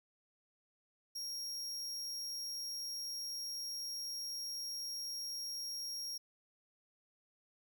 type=tone; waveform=40% pulse; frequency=5588 Hz; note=F8; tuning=in tune; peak=-39 dBFS; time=1.15-6.18 s; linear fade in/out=10 ms; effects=none